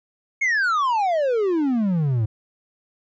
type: exponential sweep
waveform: triangle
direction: down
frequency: 2218 to 103.83 Hz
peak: -16 dBFS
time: 0.41-2.26 s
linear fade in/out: 10 ms
effects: resampled to 16000 Hz